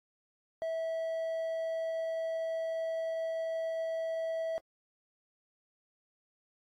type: tone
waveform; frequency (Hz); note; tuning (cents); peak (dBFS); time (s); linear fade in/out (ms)
triangle; 652; E5; -19; -30; 0.62-4.58; 0
effects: AAC 48 kbps